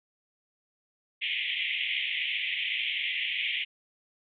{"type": "band-pass noise", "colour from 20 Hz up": "pink", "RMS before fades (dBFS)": -31, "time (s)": [1.21, 3.65], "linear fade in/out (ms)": 20, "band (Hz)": [2000, 3400], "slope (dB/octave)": 96, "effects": []}